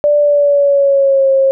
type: tone with pitch glide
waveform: sine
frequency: 587.3 to 538.6 Hz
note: D5 to C#5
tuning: 0 to -50 cents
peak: -7 dBFS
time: 0.04-1.51 s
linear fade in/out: 0 ms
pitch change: -150 cents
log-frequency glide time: 0.18-1.29 s
effects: none